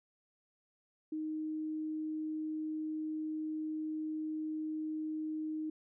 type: tone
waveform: sine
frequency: 311.1 Hz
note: D#4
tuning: in tune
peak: -35 dBFS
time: 1.12-5.7 s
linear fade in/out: 5 ms
effects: none